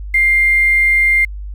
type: tone with quantisation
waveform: sine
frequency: 2100 Hz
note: C7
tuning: 6 cents sharp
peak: -9 dBFS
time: 0.14-1.25 s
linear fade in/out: 5 ms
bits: 6
effects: added 50 Hz sine -24 dBFS peak until 1.54 s